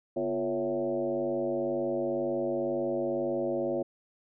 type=tone with frequency modulation; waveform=sine; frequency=452 Hz; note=A4; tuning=47 cents sharp; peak=-27 dBFS; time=0.16-3.83 s; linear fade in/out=10 ms; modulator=102 Hz; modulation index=2; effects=none